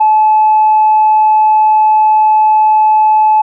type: tone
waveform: sine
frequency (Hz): 862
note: A5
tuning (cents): -36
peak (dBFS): -4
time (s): 0-3.42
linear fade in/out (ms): 10
effects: tanh soft clip ceiling -1 dBFS